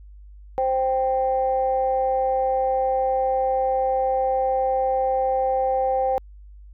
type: tone pair together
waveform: sine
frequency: 523.3 / 784 Hz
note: C5 / G5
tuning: 0 / 0 cents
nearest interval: perfect fifth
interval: 700 cents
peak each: -21 dBFS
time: 0.58-6.18 s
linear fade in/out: 0 ms
effects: tanh soft clip ceiling -11 dBFS + added 50 Hz sine -41 dBFS peak until 6.73 s